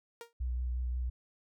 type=tone with exponential decay; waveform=sawtooth; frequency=467.5 Hz; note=A#4; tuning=5 cents sharp; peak=-36 dBFS; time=0.21-0.33 s; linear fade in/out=1 ms; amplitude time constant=25 ms
type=tone with vibrato; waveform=sine; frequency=61.74 Hz; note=B1; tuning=in tune; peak=-31 dBFS; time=0.4-1.1 s; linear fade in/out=10 ms; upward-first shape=sine; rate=5.6 Hz; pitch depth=23 cents each way
effects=none